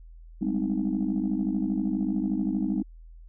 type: chord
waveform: sine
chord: Ab major seventh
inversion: third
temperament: just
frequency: 194.67 / 207.7 / 259.6 / 311.5 Hz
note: G3 / Ab3 / C4 / Eb4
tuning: -12 / 0 / -13 / +2 cents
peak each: -29 dBFS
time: 0.41-2.83 s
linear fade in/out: 10 ms
effects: tanh soft clip ceiling -17 dBFS + added 41 Hz sine -44 dBFS peak until 3.28 s